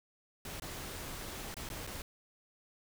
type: noise with dropouts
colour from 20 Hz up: pink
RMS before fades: -43 dBFS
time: 0.45-2.02 s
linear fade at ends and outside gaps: 2 ms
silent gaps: 0.599-0.62 / 1.543-1.567 / 1.69-1.7 / 1.868-1.873 s
effects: none